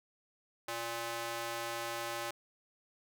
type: tone with high-pass filter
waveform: square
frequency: 116.54 Hz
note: A#2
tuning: in tune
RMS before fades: -39 dBFS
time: 0.68-2.31 s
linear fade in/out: 5 ms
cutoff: 650 Hz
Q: 0.82
effects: none